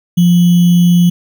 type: tone with sample-and-hold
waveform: sine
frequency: 174.61 Hz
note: F3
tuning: in tune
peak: -5 dBFS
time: 0.17-1.1 s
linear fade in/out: 10 ms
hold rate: 3150 Hz
effects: none